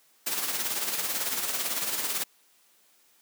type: noise with tremolo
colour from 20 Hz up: white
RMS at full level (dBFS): -28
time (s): 0.26-2.24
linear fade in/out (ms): 10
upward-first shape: sine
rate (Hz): 18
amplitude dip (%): 50
effects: white hiss -63 dBFS RMS until 3.21 s + high-pass 200 Hz 12 dB/octave